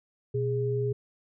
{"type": "tone pair together", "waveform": "sine", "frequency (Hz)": [122.69, 412.2], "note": ["B2", "G#4"], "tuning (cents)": [-11, -13], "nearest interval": "octave + major sixth", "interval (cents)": 2098, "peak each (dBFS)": -28, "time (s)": [0.34, 0.93], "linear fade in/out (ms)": 10, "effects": []}